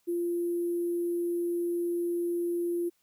sine tone with sample-and-hold, 345.6 Hz, F4, 18 cents flat, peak -27 dBFS, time 0.07-2.9 s, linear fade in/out 20 ms, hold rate 11025 Hz, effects white hiss -72 dBFS RMS until 3.02 s

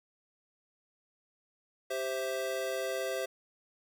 square chord, C major, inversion second, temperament equal, 392 / 523.3 / 659.3 Hz, G4 / C5 / E5, 0 / 0 / 0 cents, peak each -39 / -36 / -38 dBFS, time 1.9-3.26 s, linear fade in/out 10 ms, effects none

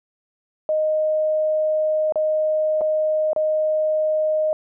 sine tone with dropouts, 620 Hz, D#5, 6 cents flat, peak -17 dBFS, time 0.69-4.53 s, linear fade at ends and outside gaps 1 ms, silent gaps 2.123-2.157 / 2.81-2.815 / 3.332-3.362 s, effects none

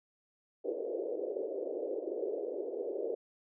pink band-pass noise, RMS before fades -37 dBFS, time 0.64-3.15 s, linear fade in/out 10 ms, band 360 to 550 Hz, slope 48 dB/octave, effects none

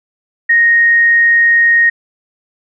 sine tone, 1864.7 Hz, A#6, in tune, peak -6 dBFS, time 0.49-1.9 s, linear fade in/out 10 ms, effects none

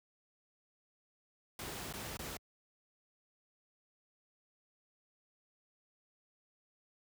pink noise with dropouts, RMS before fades -43 dBFS, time 1.59-2.37 s, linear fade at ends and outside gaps 2 ms, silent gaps 1.927-1.937 / 2.171-2.191 s, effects high-pass 60 Hz 12 dB/octave

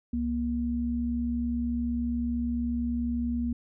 sine tone pair together, 66.8 / 237.9 Hz, C2 / A#3, +36 / +35 cents, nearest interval octave + minor seventh, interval 2199 cents, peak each -33 / -27 dBFS, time 0.13-3.53 s, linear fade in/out 5 ms, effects none

